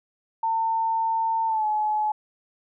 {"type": "tone with pitch glide", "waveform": "sine", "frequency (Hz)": [900, 852.4], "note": ["A5", "G#5"], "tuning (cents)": [39, 45], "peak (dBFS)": -21, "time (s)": [0.43, 2.12], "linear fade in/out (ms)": 5, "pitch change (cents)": -94, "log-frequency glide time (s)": [1.47, 1.66], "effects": []}